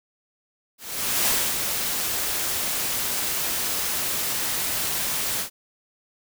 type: noise with ADSR envelope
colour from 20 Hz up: white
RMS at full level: -21 dBFS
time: 0.78-5.5 s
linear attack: 490 ms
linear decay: 260 ms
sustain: -5 dB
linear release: 100 ms
effects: none